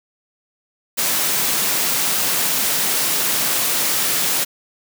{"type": "high-pass noise", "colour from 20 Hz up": "white", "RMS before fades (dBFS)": -19, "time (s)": [0.97, 4.45], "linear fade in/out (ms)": 20, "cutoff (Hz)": 120, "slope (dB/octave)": 48, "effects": []}